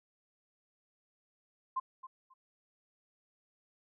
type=tone with echo; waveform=sine; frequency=1046.5 Hz; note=C6; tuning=in tune; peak=-30 dBFS; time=1.76-1.8 s; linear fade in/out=10 ms; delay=270 ms; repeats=2; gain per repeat=-14 dB; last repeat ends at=2.34 s; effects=none